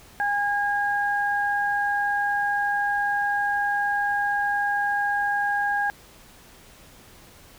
sine tone pair together, 815 / 1631.1 Hz, G#5 / G#6, -33 / -32 cents, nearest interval octave, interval 1201 cents, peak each -24 / -24 dBFS, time 0.2-5.9 s, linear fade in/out 0 ms, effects pink hiss -50 dBFS RMS until 7.58 s

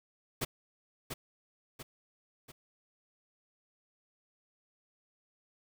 pink noise with echo, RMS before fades -33 dBFS, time 0.41-0.45 s, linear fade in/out 10 ms, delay 690 ms, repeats 3, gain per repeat -6 dB, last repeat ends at 2.52 s, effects none

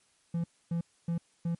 triangle tone bursts, 168.9 Hz, E3, 42 cents sharp, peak -26 dBFS, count 4, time 0.34-1.55 s, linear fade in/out 5 ms, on 100 ms, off 270 ms, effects white hiss -68 dBFS RMS until 1.59 s + MP3 48 kbps

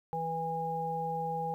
harmonic tone, 163.4 Hz, E3, 15 cents flat, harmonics 1 / 3 / 5, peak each -39 / -38 / -33 dBFS, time 0.13-1.54 s, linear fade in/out 0 ms, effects 11-bit

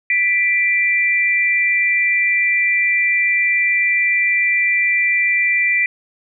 sine tone pair together, 1975.5 / 2356 Hz, B6 / D7, 0 / +5 cents, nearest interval minor third, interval 305 cents, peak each -16 dBFS, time 0.1-5.86 s, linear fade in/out 2 ms, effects none

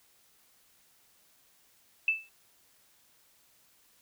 sine tone with exponential decay, 2637 Hz, E7, in tune, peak -20 dBFS, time 2.08-2.29 s, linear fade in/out 2 ms, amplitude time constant 44 ms, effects white hiss -65 dBFS RMS until 4.01 s

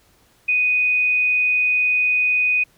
sine tone, 2489 Hz, D#7, in tune, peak -15 dBFS, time 0.48-2.64 s, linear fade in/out 10 ms, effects pink hiss -57 dBFS RMS until 2.77 s

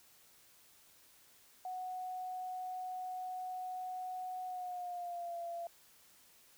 sine tone with pitch glide, 738 to 684.6 Hz, F#5 to F5, -5 to -35 cents, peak -39 dBFS, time 1.65-5.67 s, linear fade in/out 2 ms, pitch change -130 cents, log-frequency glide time 4.45-5.38 s, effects white hiss -64 dBFS RMS until 6.57 s

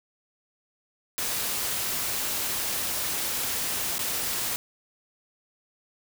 white noise with dropouts, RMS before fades -29 dBFS, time 1.18-4.56 s, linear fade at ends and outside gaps 0 ms, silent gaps 3.982-3.992 s, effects none

